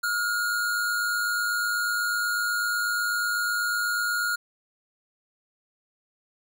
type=tone pair together; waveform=square; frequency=1319 / 1427.1 Hz; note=E6 / F6; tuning=+1 / +37 cents; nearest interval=minor second; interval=136 cents; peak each=-37 / -25 dBFS; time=0.03-4.36 s; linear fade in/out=10 ms; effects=none